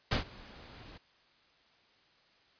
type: noise with ADSR envelope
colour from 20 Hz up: pink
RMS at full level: -27 dBFS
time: 0.11-0.98 s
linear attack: 8 ms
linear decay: 120 ms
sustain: -24 dB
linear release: 10 ms
effects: white hiss -66 dBFS RMS until 2.59 s + resampled to 11025 Hz